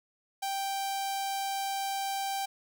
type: tone with notch filter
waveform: sawtooth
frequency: 784 Hz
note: G5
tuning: in tune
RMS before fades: -33 dBFS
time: 0.42-2.46 s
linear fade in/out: 10 ms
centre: 1800 Hz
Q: 1.3
effects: none